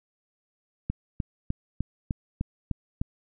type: click train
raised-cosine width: 5 ms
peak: -15 dBFS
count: 8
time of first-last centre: 0.9-3.015 s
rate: 3.31 Hz
effects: none